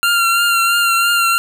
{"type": "tone with vibrato", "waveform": "25% pulse", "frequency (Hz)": 1383, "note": "F6", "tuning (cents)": -17, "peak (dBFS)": -8, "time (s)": [0.03, 1.38], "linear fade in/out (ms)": 0, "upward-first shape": "triangle", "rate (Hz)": 3, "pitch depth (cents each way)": 31, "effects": []}